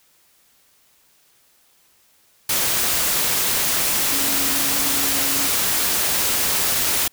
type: tone in noise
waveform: sine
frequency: 277.2 Hz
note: C#4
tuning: in tune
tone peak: -31 dBFS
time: 4.12-5.48 s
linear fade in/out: 5 ms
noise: white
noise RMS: -20 dBFS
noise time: 2.49-7.08 s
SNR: -14 dB
effects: white hiss -58 dBFS RMS until 7.12 s